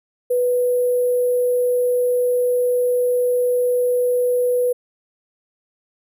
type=tone with sample-and-hold; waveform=sine; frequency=493.9 Hz; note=B4; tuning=in tune; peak=-15 dBFS; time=0.3-4.73 s; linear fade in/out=10 ms; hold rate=11025 Hz; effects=none